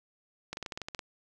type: clicks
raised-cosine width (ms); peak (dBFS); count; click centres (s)
0.2; -20; 10; 0.53 / 0.571 / 0.627 / 0.662 / 0.722 / 0.775 / 0.817 / 0.885 / 0.948 / 0.992
effects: none